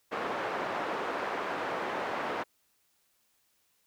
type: band-pass noise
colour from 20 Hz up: pink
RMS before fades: -34 dBFS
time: 0.11-2.44 s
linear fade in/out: 20 ms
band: 460 to 1500 Hz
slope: 12 dB/octave
effects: white hiss -72 dBFS RMS until 3.86 s